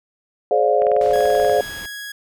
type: chord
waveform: sine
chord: D half-diminished seventh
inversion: second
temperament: just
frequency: 422.9 / 528.6 / 587.3 / 704.8 Hz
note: Ab4 / C5 / D5 / F5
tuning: +31 / +18 / 0 / +16 cents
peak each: -19 dBFS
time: 0.51-1.61 s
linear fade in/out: 2 ms
type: click train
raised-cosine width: 0.5 ms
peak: -18 dBFS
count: 15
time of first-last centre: 0.82-1.496 s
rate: 20.7 Hz
type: low-pass noise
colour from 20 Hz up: pink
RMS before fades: -38 dBFS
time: 1.01-1.86 s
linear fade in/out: 2 ms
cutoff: 7100 Hz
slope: 12 dB/octave
type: tone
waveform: sawtooth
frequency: 1661.2 Hz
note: G#6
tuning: in tune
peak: -26 dBFS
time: 1.13-2.12 s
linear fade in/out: 5 ms
effects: none